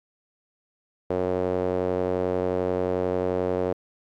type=tone with band-pass filter; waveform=sawtooth; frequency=91.3 Hz; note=F#2; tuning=23 cents flat; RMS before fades=-25 dBFS; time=1.1-3.73 s; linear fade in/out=5 ms; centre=490 Hz; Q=2.7; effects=MP3 96 kbps